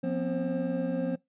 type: tone cluster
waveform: triangle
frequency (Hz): 175.8 / 244.3 / 265.1 / 532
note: F3 / B3 / C4 / C5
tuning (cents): +12 / -19 / +23 / +29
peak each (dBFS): -31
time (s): 0.03-1.16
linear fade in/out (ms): 10
effects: noise-tail reverb RT60 0.2 s tail -23 dB re dry + resampled to 8000 Hz